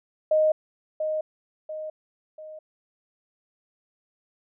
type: tone with echo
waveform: sine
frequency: 621 Hz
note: D#5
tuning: 3 cents flat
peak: -17 dBFS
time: 0.31-0.52 s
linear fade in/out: 5 ms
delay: 690 ms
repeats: 3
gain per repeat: -7 dB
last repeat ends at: 2.59 s
effects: none